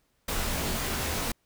pink noise with comb filter, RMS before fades -30 dBFS, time 0.28-1.32 s, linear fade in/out 5 ms, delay 20 ms, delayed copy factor -0.8, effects pink hiss -72 dBFS RMS until 1.45 s

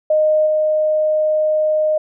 sine tone with level steps, 617 Hz, D#5, 15 cents flat, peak -11 / -13 dBFS, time 0.1-1.98 s, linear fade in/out 5 ms, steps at 0.46 s, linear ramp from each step 10 ms, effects none

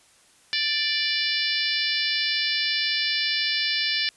harmonic tone, 587.3 Hz, D5, in tune, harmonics 3 / 4 / 5 / 6 / 7 / 8 / 9, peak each -30 / -30 / -30 / -30 / -30 / -30 / -30 dBFS, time 0.53-4.09 s, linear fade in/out 0 ms, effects white hiss -57 dBFS RMS until 4.16 s + resampled to 24000 Hz

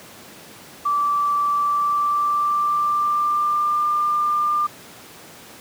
sine tone with pitch glide, 1163 to 1196.4 Hz, D6 to D6, -17 to +32 cents, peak -17 dBFS, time 0.85-4.67 s, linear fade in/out 10 ms, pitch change +49 cents, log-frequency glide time 1.56-3.85 s, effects pink hiss -42 dBFS RMS until 5.6 s + high-pass 150 Hz 12 dB/octave

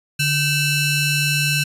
sawtooth ring-modulated tone, 1396 Hz, F6, 1 cent flat, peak -10 dBFS, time 0.19-1.64 s, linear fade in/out 10 ms, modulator 1250 Hz, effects resampled to 32000 Hz

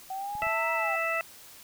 sine exponential two-way sweep, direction up then down, 756 to 949 to 756 Hz, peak -32 dBFS, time 0.1-0.96 s, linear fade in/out 5 ms, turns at 0.73 s
clicks, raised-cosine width 5 ms, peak -35 dBFS, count 3, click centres 0.353 / 0.43 / 0.468 s
harmonic tone, 659.3 Hz, E5, in tune, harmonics 1 / 2 / 3 / 4, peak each -32 / -32 / -32 / -32 dBFS, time 0.42-1.21 s, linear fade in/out 0 ms
effects white hiss -50 dBFS RMS until 1.63 s

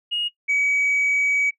sine tone pair in turn, 2871 / 2271 Hz, F7 / C#7, +47 / +41 cents, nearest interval major third, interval 406 cents, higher first, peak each -20 / -16 dBFS, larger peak second, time 0.11-0.29 / 0.48-1.51 s, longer second, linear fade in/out 20 ms, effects noise-tail reverb RT60 0.1 s tail -17 dB re dry + tanh soft clip ceiling -15 dBFS

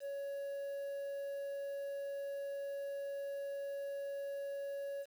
triangle tone with quantisation, 559 Hz, C#5, 14 cents sharp, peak -37 dBFS, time 0-5.06 s, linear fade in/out 50 ms, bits 10, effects none

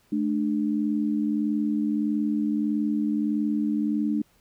sine tone pair together, 215.7 / 297.3 Hz, A3 / D4, -34 / +21 cents, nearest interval tritone, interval 555 cents, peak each -25 dBFS, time 0.12-4.22 s, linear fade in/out 5 ms, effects pink hiss -63 dBFS RMS until 4.4 s

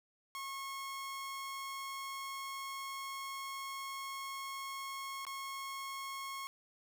sawtooth tone with dropouts, 1089 Hz, C#6, 31 cents flat, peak -37 dBFS, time 0.35-6.47 s, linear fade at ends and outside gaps 0 ms, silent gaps 5.251-5.267 s, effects none

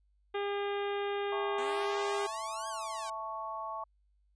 harmonic tone, 404 Hz, G#4, 48 cents flat, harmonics 1 / 2 / 3 / 4 / 5 / 6 / 7 / 8 / 9, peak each -33 / -39 / -43 / -45 / -47 / -49 / -50 / -51 / -52 dBFS, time 0.34-2.27 s, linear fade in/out 10 ms
sine chord, A major, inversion second, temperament equal, 659.3 / 880 / 1108.7 Hz, E5 / A5 / C#6, 0 / 0 / 0 cents, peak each -43 / -41 / -39 dBFS, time 1.32-3.84 s, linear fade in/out 5 ms
5% pulse exponential two-way sweep, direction up then down, 240 to 1652 to 740 Hz, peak -31 dBFS, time 1.58-3.1 s, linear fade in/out 5 ms, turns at 2.68 s
effects added 50 Hz sine -67 dBFS peak until 4.35 s + resampled to 22050 Hz

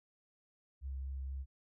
sine tone with vibrato, 67.1 Hz, C2, 44 cents sharp, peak -38 dBFS, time 0.81-1.46 s, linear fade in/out 50 ms, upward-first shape sine, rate 4.2 Hz, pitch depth 12 cents each way, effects none

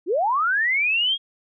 sine linear sweep, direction up, 300.5 to 3305 Hz, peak -18 dBFS, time 0.06-1.18 s, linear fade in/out 50 ms, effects none

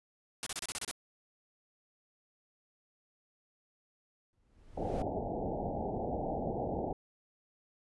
white noise bursts, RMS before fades -36 dBFS, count 8, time 0.43-0.912 s, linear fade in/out 0 ms, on 34 ms, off 30 ms
brown noise with exponential growth, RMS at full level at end -37 dBFS, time 4.33-5.02 s, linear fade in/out 0 ms, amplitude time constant 150 ms
white low-pass noise, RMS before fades -36 dBFS, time 4.77-6.93 s, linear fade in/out 5 ms, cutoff 830 Hz, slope 96 dB/octave
effects resampled to 24000 Hz

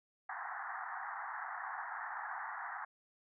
pink band-pass noise, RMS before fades -43 dBFS, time 0.29-2.85 s, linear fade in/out 5 ms, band 730 to 1900 Hz, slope 96 dB/octave, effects none

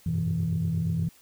sine tone cluster, 91.6 / 100 / 123.7 / 164.2 Hz, F#2 / G2 / B2 / E3, -17 / +35 / +3 / -6 cents, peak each -31 / -32 / -32 / -25 dBFS, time 0.06-1.09 s, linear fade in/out 5 ms, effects tanh soft clip ceiling -18 dBFS + white hiss -57 dBFS RMS until 1.21 s

